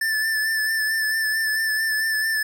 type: tone with vibrato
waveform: square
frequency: 1760 Hz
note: A6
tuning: in tune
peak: -21 dBFS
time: 0.01-2.43 s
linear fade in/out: 5 ms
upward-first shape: sine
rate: 4.5 Hz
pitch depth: 29 cents each way
effects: none